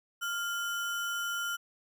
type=tone with sample-and-hold; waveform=sine; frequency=1396.9 Hz; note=F6; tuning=in tune; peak=-31 dBFS; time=0.21-1.57 s; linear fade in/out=20 ms; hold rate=4410 Hz; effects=none